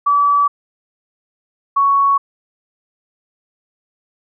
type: tone pair in turn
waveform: sine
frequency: 1149 / 1113.7 Hz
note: D6 / C#6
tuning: -38 / +8 cents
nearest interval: minor second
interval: 54 cents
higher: first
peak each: -10 dBFS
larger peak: neither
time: 0.06-0.48 / 1.76-2.18 s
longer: neither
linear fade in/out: 10 ms
effects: none